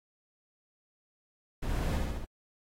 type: noise with echo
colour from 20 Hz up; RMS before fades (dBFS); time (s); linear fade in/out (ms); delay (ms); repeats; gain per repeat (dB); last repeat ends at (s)
brown; -31; 1.62-1.98; 10; 68; 4; -2; 2.252
effects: AAC 48 kbps